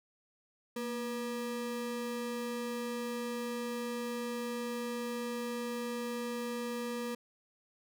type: ring-modulated tone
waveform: square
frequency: 359.7 Hz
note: F#4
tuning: 49 cents flat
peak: -33 dBFS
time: 0.76-7.15 s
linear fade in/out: 5 ms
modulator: 126 Hz
effects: none